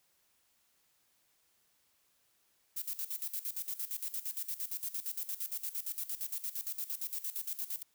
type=noise with tremolo; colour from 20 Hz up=violet; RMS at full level=-37 dBFS; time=2.76-7.83 s; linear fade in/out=10 ms; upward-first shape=square; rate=8.7 Hz; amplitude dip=80%; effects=white hiss -73 dBFS RMS until 7.94 s